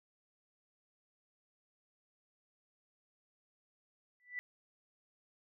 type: tone with exponential growth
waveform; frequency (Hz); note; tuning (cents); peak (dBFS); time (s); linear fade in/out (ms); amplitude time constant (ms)
sine; 1975.5; B6; 0; -34; 4.2-4.39; 0; 40
effects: none